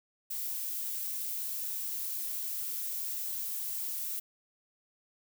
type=noise; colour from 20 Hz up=violet; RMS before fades=-36 dBFS; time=0.3-4.2 s; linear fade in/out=10 ms; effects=none